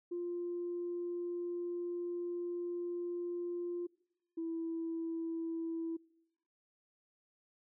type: tone pair in turn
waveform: sine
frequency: 349.2 / 329.6 Hz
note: F4 / E4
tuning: 0 / 0 cents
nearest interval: minor second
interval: 100 cents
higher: first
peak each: -35 / -35 dBFS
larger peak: neither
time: 0.11-3.87 / 4.37-5.97 s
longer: first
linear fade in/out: 10 ms
effects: noise-tail reverb RT60 0.9 s tail -25 dB re dry + tanh soft clip ceiling -31 dBFS